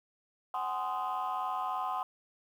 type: chord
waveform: sine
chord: Ab dominant seventh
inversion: third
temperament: just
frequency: 747.5 / 830.6 / 1038.3 / 1245.9 Hz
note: Gb5 / Ab5 / C6 / Eb6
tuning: +17 / 0 / -14 / +2 cents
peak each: -35 / -38 / -34 / -37 dBFS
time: 0.54-2.03 s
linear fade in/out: 2 ms
effects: tanh soft clip ceiling -26 dBFS + 10-bit